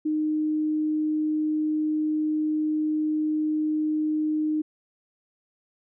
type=tone; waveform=sine; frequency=307.5 Hz; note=D#4; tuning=20 cents flat; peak=-22 dBFS; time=0.05-4.62 s; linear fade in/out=10 ms; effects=none